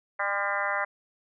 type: harmonic tone with a mistuned harmonic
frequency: 200 Hz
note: G3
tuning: 35 cents sharp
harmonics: 3 / 4 / 5 / 6 / 7 / 8 / 9 / 10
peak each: -34 / -34 / -34 / -34 / -34 / -34 / -34 / -34 dBFS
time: 0.19-0.85 s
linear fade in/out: 10 ms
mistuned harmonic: 5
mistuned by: +42 cents
effects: none

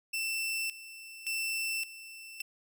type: tone with tremolo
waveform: sawtooth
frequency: 2674 Hz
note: E7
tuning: 24 cents sharp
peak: -28 dBFS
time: 0.13-2.42 s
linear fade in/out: 10 ms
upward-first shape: square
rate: 0.88 Hz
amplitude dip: 80%
effects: none

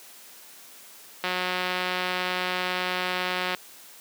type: click train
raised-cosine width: 0.3 ms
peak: -11 dBFS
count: 421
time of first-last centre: 1.24-3.548 s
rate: 182 Hz
effects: white hiss -48 dBFS RMS until 4 s + high-pass 200 Hz 12 dB/octave

